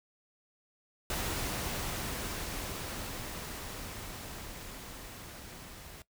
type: noise with level ramp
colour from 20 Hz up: pink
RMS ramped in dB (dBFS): -34 to -49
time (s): 1.1-6.02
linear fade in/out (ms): 2
effects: noise-tail reverb RT60 0.1 s tail -18 dB re dry